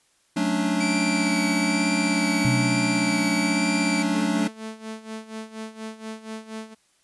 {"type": "chord", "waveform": "square", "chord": "D major seventh", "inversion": "first", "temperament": "equal with one note detuned", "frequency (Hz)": [185, 218.9, 277.2, 293.7], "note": ["F#3", "A3", "C#4", "D4"], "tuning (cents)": [0, -9, 0, 0], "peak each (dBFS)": [-28, -28, -30, -26], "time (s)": [0.36, 4.48], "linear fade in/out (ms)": 10}
{"type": "tone with vibrato", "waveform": "sawtooth", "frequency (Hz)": 2321, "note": "D7", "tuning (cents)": -21, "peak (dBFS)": -23, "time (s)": [0.8, 4.03], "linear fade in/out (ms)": 10, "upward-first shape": "sine", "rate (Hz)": 1.1, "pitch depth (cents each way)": 22}
{"type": "tone with exponential decay", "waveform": "sine", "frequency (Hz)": 126.9, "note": "B2", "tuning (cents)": 47, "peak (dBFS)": -19, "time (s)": [2.45, 3.88], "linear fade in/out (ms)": 0, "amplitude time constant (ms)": 310}
{"type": "tone with tremolo", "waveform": "sawtooth", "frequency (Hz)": 220, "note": "A3", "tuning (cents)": 0, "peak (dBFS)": -27, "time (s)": [4.13, 6.75], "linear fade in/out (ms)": 20, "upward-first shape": "sine", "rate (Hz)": 4.2, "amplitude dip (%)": 80}
{"effects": ["white hiss -64 dBFS RMS until 7.03 s", "resampled to 24000 Hz"]}